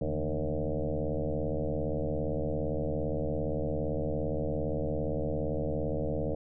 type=tone with frequency modulation; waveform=sine; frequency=226.6 Hz; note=A#3; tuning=49 cents flat; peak=-28 dBFS; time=0.01-6.35 s; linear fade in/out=5 ms; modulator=77.5 Hz; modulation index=4.9; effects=none